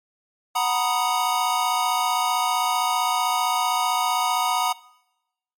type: chord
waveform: square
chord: B major seventh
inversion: second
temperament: equal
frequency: 740 / 932.3 / 987.8 / 1244.5 Hz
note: F#5 / A#5 / B5 / D#6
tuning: 0 / 0 / 0 / 0 cents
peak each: -26 / -26 / -27 / -27 dBFS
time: 0.55-4.73 s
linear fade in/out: 10 ms
effects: noise-tail reverb RT60 0.9 s tail -21 dB re dry + MP3 64 kbps